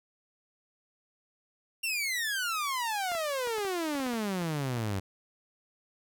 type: exponential sweep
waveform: sawtooth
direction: down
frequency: 2794 to 92.8 Hz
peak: -26 dBFS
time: 1.83-5 s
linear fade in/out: 10 ms
type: clicks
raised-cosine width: 0.5 ms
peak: -27 dBFS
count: 11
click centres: 3.118 / 3.151 / 3.473 / 3.583 / 3.65 / 3.953 / 4.001 / 4.065 / 4.136 / 4.419 / 4.772 s
effects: none

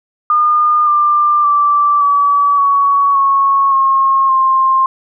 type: tone with pitch steps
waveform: sine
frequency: 1214 / 1190.4 / 1167.2 / 1144.5 / 1122.3 / 1100.5 / 1079.1 / 1058.1 Hz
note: D#6 / D6 / D6 / D6 / C#6 / C#6 / C#6 / C6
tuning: -43 / +23 / -11 / -45 / +21 / -13 / -47 / +19 cents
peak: -8 dBFS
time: 0.3-4.86 s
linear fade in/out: 2 ms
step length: 570 ms
effects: none

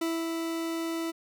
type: tone with ADSR envelope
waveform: 40% pulse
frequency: 329.6 Hz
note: E4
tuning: in tune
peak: -26 dBFS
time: 0.01-1.12 s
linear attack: 7 ms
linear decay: 230 ms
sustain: -3 dB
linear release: 22 ms
effects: none

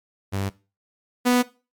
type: tone pair in turn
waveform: sawtooth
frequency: 98 / 246.9 Hz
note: G2 / B3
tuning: 0 / 0 cents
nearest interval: octave + major third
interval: 1600 cents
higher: second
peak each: -20 / -12 dBFS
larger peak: second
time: 0.32-0.5 / 1.25-1.43 s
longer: neither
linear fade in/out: 20 ms
effects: noise-tail reverb RT60 0.3 s tail -18 dB re dry + MP3 96 kbps

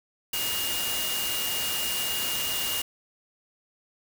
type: tone in noise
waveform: sine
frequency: 2845 Hz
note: F7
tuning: 31 cents sharp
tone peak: -31 dBFS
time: 0.33-2.82 s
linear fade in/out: 5 ms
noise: white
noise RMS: -30 dBFS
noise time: 0.33-2.82 s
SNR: -4 dB
effects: none

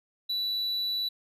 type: tone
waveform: triangle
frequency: 3951 Hz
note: B7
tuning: in tune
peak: -26 dBFS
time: 0.29-1.09 s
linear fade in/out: 10 ms
effects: resampled to 32000 Hz

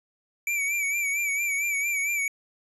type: tone with vibrato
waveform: square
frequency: 2303 Hz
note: D7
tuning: 34 cents flat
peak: -25 dBFS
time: 0.47-2.28 s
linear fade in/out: 2 ms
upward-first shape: sine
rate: 4.4 Hz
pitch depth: 60 cents each way
effects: resampled to 32000 Hz

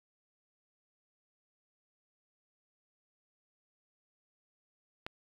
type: click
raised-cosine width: 0.3 ms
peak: -22 dBFS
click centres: 5.065 s
effects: low-pass 5000 Hz 12 dB/octave + 8-bit

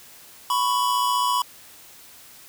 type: tone pair together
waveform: square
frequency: 992 / 1107.1 Hz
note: B5 / C#6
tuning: +7 / -3 cents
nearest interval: major second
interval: 190 cents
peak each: -22 / -25 dBFS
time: 0.5-1.42 s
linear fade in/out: 2 ms
effects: white hiss -47 dBFS RMS until 2.48 s

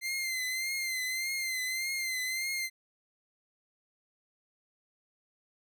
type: tone with vibrato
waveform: sawtooth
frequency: 2080 Hz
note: C7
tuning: 11 cents flat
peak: -28 dBFS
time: 0.01-2.7 s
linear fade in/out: 50 ms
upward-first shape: triangle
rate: 1.7 Hz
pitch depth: 60 cents each way
effects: none

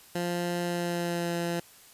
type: tone with pitch glide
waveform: 15% pulse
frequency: 174.61 to 171.31 Hz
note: F3 to F3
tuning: 0 to -33 cents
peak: -22 dBFS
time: 0.15-1.6 s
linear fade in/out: 5 ms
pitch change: -33 cents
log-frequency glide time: 0.62-1.35 s
effects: white hiss -54 dBFS RMS until 1.93 s + resampled to 32000 Hz

